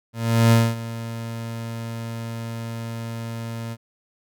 30% pulse tone with ADSR envelope, 115 Hz, A#2, 23 cents flat, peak -9 dBFS, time 0.13-3.77 s, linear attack 390 ms, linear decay 230 ms, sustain -17 dB, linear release 48 ms, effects none

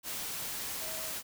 sine tone in noise, 639 Hz, D#5, 46 cents sharp, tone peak -46 dBFS, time 0.79-1.14 s, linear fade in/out 50 ms, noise white, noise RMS -38 dBFS, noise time 0.03-1.23 s, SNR -11 dB, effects none

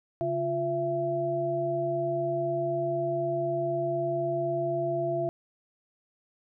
sine tone cluster, 139.9 / 349.5 / 669 Hz, C#3 / F4 / E5, +16 / +1 / +25 cents, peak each -35 / -31 / -28 dBFS, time 0.21-5.29 s, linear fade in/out 0 ms, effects none

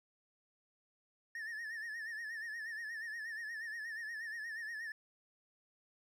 triangle tone with vibrato, 1793 Hz, A6, 32 cents sharp, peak -39 dBFS, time 1.35-4.92 s, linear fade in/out 2 ms, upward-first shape sine, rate 8.4 Hz, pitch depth 85 cents each way, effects none

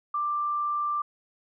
sine tone, 1181 Hz, D6, 9 cents sharp, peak -25 dBFS, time 0.14-1.02 s, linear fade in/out 5 ms, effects none

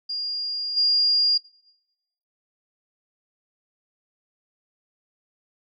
sine tone with level steps, 4823 Hz, D8, 45 cents sharp, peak -26 / -17 dBFS, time 0.09-1.38 s, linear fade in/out 10 ms, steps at 0.76 s, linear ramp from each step 20 ms, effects noise-tail reverb RT60 0.9 s tail -22 dB re dry

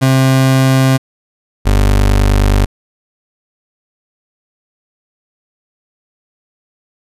30% pulse tone pair in turn, 132.4 / 49.59 Hz, C3 / G1, +21 / +21 cents, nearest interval octave + perfect fourth, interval 1700 cents, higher first, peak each -5 dBFS, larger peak neither, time 0.01-0.98 / 1.65-2.66 s, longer second, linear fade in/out 20 ms, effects resampled to 32000 Hz

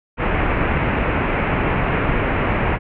pink low-pass noise, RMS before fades -19 dBFS, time 0.17-2.79 s, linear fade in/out 50 ms, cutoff 2600 Hz, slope 48 dB/octave, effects none

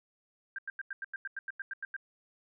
sine tone bursts, 1587 Hz, G6, 21 cents sharp, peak -35 dBFS, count 13, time 0.56-1.965 s, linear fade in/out 2 ms, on 25 ms, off 90 ms, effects none

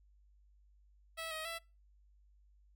10% pulse tone with pitch steps, 652 / 631 / 665 Hz, E5 / D#5 / E5, -19 / +24 / +15 cents, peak -32 dBFS, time 1.17-1.59 s, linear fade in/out 20 ms, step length 140 ms, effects noise-tail reverb RT60 0.3 s tail -25 dB re dry + added 50 Hz sine -63 dBFS peak until 2.75 s

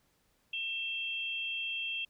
sine tone pair together, 2684 / 3221 Hz, E7 / G7, +31 / +46 cents, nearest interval minor third, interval 315 cents, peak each -35 / -38 dBFS, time 0.53-2.05 s, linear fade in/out 5 ms, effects pink hiss -72 dBFS RMS until 2.09 s

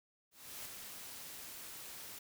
white noise with ADSR envelope, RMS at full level -45 dBFS, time 0.31-2.19 s, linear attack 340 ms, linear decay 13 ms, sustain -4 dB, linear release 8 ms, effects none

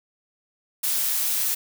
blue noise, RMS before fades -24 dBFS, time 0.83-1.55 s, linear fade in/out 10 ms, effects none

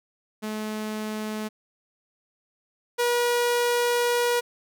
sawtooth tone pair in turn, 215 / 481.5 Hz, A3 / B4, -40 / -44 cents, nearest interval octave + major second, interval 1396 cents, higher second, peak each -25 / -17 dBFS, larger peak second, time 0.42-1.49 / 2.98-4.41 s, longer second, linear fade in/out 20 ms, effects none

